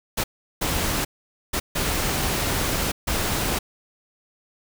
pink noise bursts at uneven times, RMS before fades -24 dBFS, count 5, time 0.17-0.24 / 0.61-1.05 / 1.53-1.6 / 1.75-2.92 / 3.07-3.59 s, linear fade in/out 10 ms, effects none

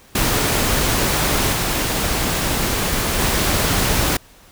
pink noise with level steps, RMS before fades -18 / -20 / -18 dBFS, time 0.15-4.17 s, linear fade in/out 5 ms, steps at 1.52 / 3.18 s, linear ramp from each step 20 ms, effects pink hiss -48 dBFS RMS until 4.51 s

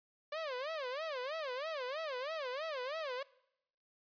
sawtooth tone with vibrato, 568 Hz, C#5, 42 cents sharp, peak -34 dBFS, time 0.32-3.23 s, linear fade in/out 5 ms, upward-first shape sine, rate 3.1 Hz, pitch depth 240 cents each way, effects noise-tail reverb RT60 0.8 s tail -22 dB re dry + resampled to 11025 Hz

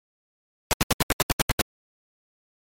pink noise bursts, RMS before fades -19 dBFS, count 10, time 0.71-1.613 s, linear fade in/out 0 ms, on 21 ms, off 77 ms, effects MP3 64 kbps

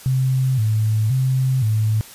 sine tone with vibrato, 119.3 Hz, A#2, 41 cents sharp, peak -15 dBFS, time 0.06-2.01 s, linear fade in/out 0 ms, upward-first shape square, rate 0.96 Hz, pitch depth 160 cents each way, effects white hiss -41 dBFS RMS until 2.14 s + resampled to 32000 Hz

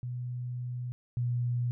sine tone pair in turn, 123.47 / 121.56 Hz, B2 / B2, 0 / -27 cents, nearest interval unison, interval 27 cents, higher first, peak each -33 / -27 dBFS, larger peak second, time 0.03-0.92 / 1.17-1.71 s, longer first, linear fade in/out 0 ms, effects none

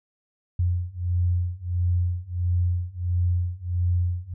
sine beating tone pair, 87.7 / 89.2 Hz, F2 / F2, +8 / +37 cents, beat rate 1.5 Hz, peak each -25 / -24 dBFS, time 0.59-4.34 s, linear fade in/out 5 ms, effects none

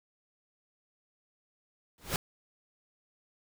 pink noise with exponential growth, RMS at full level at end -26 dBFS, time 1.98-2.16 s, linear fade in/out 1 ms, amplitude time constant 38 ms, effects none

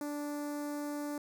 sawtooth tone with notch filter, 292.6 Hz, D4, 6 cents flat, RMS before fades -38 dBFS, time 0.01-1.18 s, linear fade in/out 2 ms, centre 3000 Hz, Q 0.54, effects none

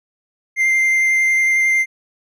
triangle tone with vibrato, 2093 Hz, C7, in tune, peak -11 dBFS, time 0.56-1.86 s, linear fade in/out 50 ms, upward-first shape triangle, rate 11 Hz, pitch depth 11 cents each way, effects none

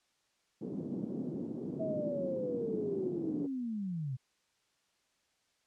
white band-pass noise, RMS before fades -39 dBFS, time 0.61-3.47 s, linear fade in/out 10 ms, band 160 to 340 Hz, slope 24 dB/octave
sine linear sweep, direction down, 650 to 121.7 Hz, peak -34 dBFS, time 1.79-4.17 s, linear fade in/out 20 ms
effects white hiss -75 dBFS RMS until 5.66 s + low-pass 7000 Hz 12 dB/octave

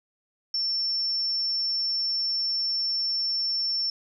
sine tone, 5410 Hz, E8, 44 cents sharp, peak -24 dBFS, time 0.54-3.9 s, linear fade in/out 2 ms, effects none

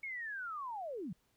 sine linear sweep, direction down, 2217 to 146.83 Hz, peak -39 dBFS, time 0.03-1.13 s, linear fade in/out 5 ms, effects pink hiss -75 dBFS RMS until 1.36 s

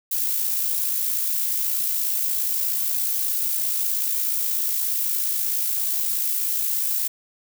violet noise with amplitude modulation, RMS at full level -22 dBFS, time 0.11-7.08 s, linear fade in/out 10 ms, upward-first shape sine, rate 56.8 Hz, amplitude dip 35%, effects none

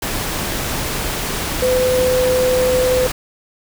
sine tone in noise, 507 Hz, B4, 45 cents sharp, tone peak -13 dBFS, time 1.62-3.07 s, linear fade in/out 5 ms, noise pink, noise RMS -22 dBFS, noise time 0.02-3.12 s, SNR +6 dB, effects none

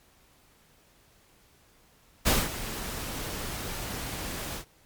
pink noise with ADSR envelope, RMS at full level -21 dBFS, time 2.25-4.65 s, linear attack 23 ms, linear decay 210 ms, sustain -14 dB, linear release 93 ms, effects pink hiss -61 dBFS RMS until 4.85 s + MP3 96 kbps

